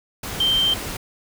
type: tone in noise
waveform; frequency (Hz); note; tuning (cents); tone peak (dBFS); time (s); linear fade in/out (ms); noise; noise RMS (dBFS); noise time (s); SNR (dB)
sine; 3136; G7; 0; -16; 0.4-0.74; 5; pink; -30; 0.23-0.97; +11
effects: none